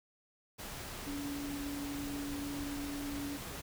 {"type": "tone in noise", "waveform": "sine", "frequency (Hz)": 285, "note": "C#4", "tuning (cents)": 48, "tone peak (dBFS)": -38, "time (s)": [1.06, 3.38], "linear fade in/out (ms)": 20, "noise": "pink", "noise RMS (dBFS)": -44, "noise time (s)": [0.58, 3.62], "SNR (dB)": 3, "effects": []}